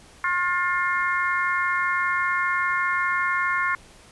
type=harmonic tone with a mistuned harmonic; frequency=354.8 Hz; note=F4; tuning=27 cents sharp; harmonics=3 / 4 / 5 / 6; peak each=-25 / -26 / -27 / -28 dBFS; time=0.24-3.75 s; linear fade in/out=2 ms; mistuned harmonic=3; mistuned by=+16 cents; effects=pink hiss -50 dBFS RMS until 4.11 s + resampled to 24000 Hz